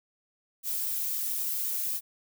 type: noise with flanger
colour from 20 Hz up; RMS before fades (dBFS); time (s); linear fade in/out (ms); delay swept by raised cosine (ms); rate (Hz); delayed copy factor
violet; -31; 0.63-2.01; 50; 1.6 to 2.23; 3.8; +0.5
effects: none